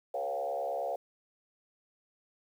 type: tone with frequency modulation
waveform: sine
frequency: 625 Hz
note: D#5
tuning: 8 cents sharp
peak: -31 dBFS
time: 0.14-0.96 s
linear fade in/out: 5 ms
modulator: 69.2 Hz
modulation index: 2.1
effects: 10-bit